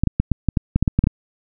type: clicks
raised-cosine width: 5 ms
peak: -3 dBFS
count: 12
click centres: 0.036 / 0.073 / 0.2 / 0.317 / 0.487 / 0.572 / 0.76 / 0.826 / 0.878 / 0.99 / 1.04 / 1.071 s
effects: none